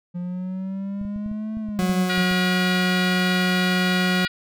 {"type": "exponential two-way sweep", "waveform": "triangle", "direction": "up then down", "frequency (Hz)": [175.4, 220, 175.4], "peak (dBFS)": -24, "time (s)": [0.14, 2.23], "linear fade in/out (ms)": 20, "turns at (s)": 1.58}
{"type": "clicks", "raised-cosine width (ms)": 5, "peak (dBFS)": -25, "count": 11, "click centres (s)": [1.014, 1.051, 1.162, 1.262, 1.315, 1.57, 1.688, 1.822, 1.896, 2.18, 2.313]}
{"type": "tone", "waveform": "40% pulse", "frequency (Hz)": 182.7, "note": "F#3", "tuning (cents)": -22, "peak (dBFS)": -19, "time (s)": [1.79, 4.25], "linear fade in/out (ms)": 0}
{"type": "harmonic tone", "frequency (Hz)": 480, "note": "B4", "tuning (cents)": -49, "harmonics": [3, 4, 5, 6, 7, 8, 9, 10], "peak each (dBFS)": [-27, -29, -31, -33, -34, -35, -36, -37], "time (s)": [2.09, 4.28], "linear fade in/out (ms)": 10}
{"effects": []}